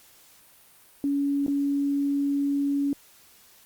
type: tone with dropouts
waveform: sine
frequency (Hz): 282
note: C#4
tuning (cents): +30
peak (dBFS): -22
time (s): 1.04-2.93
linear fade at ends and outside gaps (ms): 1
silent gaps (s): 1.464-1.48
effects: white hiss -55 dBFS RMS until 3.65 s + Opus 48 kbps